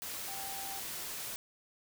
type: tone in noise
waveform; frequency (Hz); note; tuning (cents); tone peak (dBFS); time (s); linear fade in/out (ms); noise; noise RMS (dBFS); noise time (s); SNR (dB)
sine; 783; G5; -2; -45; 0.28-0.79; 0; white; -41; 0.02-1.36; -7
effects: none